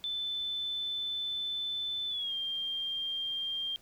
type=tone with pitch glide; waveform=sine; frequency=3520 to 3191 Hz; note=A7 to G7; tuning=0 to +30 cents; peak=-32 dBFS; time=0.04-3.76 s; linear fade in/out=0 ms; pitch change=-170 cents; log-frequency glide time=2.08-2.34 s; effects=pink hiss -61 dBFS RMS until 3.81 s